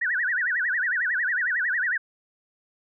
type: tone with vibrato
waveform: sine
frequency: 1688 Hz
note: G#6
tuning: 28 cents sharp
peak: -22 dBFS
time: 0.01-1.98 s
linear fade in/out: 10 ms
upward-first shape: sine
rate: 11 Hz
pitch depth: 250 cents each way
effects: none